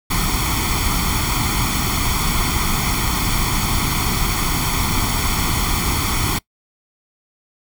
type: noise with comb filter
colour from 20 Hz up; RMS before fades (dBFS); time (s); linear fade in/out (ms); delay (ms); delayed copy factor
pink; -19; 0.1-6.39; 10; 0.9; +0.8
effects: noise-tail reverb RT60 0.1 s tail -23 dB re dry